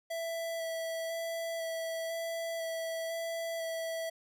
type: tone with vibrato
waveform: square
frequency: 659.3 Hz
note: E5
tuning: in tune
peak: -35 dBFS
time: 0.1-4.1 s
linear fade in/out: 10 ms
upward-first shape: square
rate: 1 Hz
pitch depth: 10 cents each way
effects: none